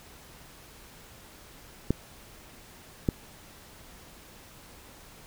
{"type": "clicks", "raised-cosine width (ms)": 3, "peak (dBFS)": -10, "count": 2, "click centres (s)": [1.906, 3.088], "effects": ["pink hiss -51 dBFS RMS until 5.26 s"]}